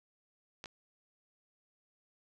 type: clicks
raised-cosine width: 0.2 ms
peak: -27 / -27 dBFS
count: 2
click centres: 0.641 / 0.658 s
effects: none